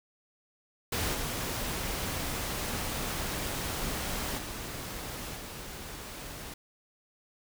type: noise with level steps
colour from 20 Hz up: pink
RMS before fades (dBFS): -31 / -34 / -39 / -42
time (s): 0.92-6.54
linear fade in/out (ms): 5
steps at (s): 1.13 / 4.37 / 5.35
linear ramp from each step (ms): 20
effects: none